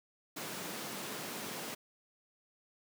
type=high-pass noise; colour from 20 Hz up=pink; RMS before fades=-42 dBFS; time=0.36-1.75 s; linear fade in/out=10 ms; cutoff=160 Hz; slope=24 dB/octave; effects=none